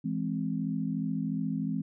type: chord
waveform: sine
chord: E augmented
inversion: none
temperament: equal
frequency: 164.81 / 207.7 / 261.6 Hz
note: E3 / G#3 / B#3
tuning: 0 / 0 / 0 cents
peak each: -33 dBFS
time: 0.04-1.82 s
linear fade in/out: 10 ms
effects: none